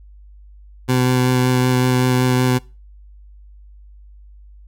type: tone with vibrato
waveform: 20% pulse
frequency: 126.7 Hz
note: B2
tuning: 45 cents sharp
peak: -9 dBFS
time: 0.88-2.59 s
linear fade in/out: 20 ms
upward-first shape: sine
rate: 5.3 Hz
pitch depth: 11 cents each way
effects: noise-tail reverb RT60 0.3 s tail -22 dB re dry + added 50 Hz sine -40 dBFS peak until 4.67 s